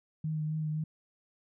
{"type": "tone with vibrato", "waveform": "sine", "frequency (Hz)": 155, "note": "D#3", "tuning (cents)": -6, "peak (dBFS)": -30, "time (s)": [0.24, 0.84], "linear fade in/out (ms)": 5, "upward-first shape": "triangle", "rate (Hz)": 3.8, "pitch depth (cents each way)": 25, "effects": []}